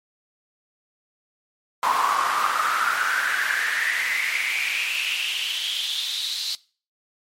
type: noise with high-pass filter sweep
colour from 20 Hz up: brown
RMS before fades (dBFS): -24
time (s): 1.83-6.55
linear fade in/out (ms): 0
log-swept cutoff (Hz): 1000 to 4200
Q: 6.6
effects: noise-tail reverb RT60 0.4 s tail -22 dB re dry + MP3 64 kbps